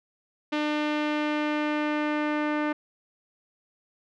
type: tone with low-pass filter sweep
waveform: sawtooth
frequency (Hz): 300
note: D4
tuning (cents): +37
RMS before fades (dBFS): -27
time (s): 0.52-2.73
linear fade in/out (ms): 10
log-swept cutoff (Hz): 3200 to 1900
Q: 1.5
effects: none